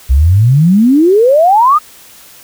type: exponential sweep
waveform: sine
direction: up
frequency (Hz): 61.1 to 1274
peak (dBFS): -4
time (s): 0.09-1.79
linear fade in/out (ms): 20
effects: white hiss -38 dBFS RMS until 2.43 s